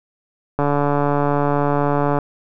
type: click train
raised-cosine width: 1 ms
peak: -5 dBFS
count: 231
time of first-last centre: 0.59-2.187 s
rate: 144 Hz
effects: none